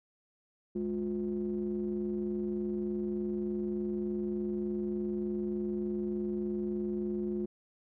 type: ring-modulated tone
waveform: triangle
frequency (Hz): 73.42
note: D2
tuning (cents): 0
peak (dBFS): -26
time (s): 0.75-7.46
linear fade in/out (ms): 10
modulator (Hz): 282
effects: none